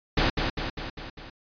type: noise with echo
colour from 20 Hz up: pink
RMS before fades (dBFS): -22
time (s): 0.17-0.3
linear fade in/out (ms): 5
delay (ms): 200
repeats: 5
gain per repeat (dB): -4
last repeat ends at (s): 1.3
effects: resampled to 11025 Hz